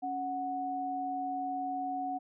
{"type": "tone pair together", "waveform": "sine", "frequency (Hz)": [277.2, 738.6], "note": ["C#4", "F#5"], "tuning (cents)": [0, -3], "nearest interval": "octave + perfect fourth", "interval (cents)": 1697, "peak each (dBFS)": [-39, -33], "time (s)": [0.02, 2.19], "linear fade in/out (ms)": 20, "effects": []}